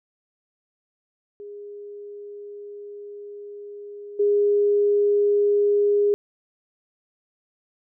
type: tone with level steps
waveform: sine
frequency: 410 Hz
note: G#4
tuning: 22 cents flat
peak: -35 / -16 dBFS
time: 1.4-6.14 s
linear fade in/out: 0 ms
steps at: 4.19 s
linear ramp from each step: 10 ms
effects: none